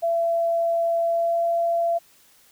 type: tone with pitch glide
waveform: sine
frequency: 673 to 678.5 Hz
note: E5 to E5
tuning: +36 to +50 cents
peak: -19 dBFS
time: 0.02-1.99 s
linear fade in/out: 20 ms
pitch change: +14 cents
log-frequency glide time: 1.03-1.46 s
effects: white hiss -56 dBFS RMS until 2.51 s